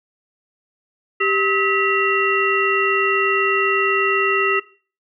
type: harmonic tone with a mistuned harmonic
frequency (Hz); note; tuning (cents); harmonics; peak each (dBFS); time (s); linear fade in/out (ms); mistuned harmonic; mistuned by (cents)
392; G4; 0; 1 / 3 / 5 / 7; -21 / -21 / -21 / -21; 1.2-4.6; 10; 3; +150
effects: noise-tail reverb RT60 0.4 s tail -18 dB re dry